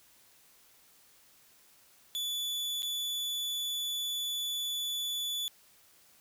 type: tone with dropouts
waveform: 40% pulse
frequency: 3459 Hz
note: A7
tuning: 30 cents flat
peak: -31 dBFS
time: 2.15-5.48 s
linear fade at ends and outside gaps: 0 ms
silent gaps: 2.822-2.83 s
effects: white hiss -62 dBFS RMS until 6.2 s